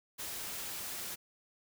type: noise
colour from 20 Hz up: white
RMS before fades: -41 dBFS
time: 0.18-1.16 s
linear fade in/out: 20 ms
effects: none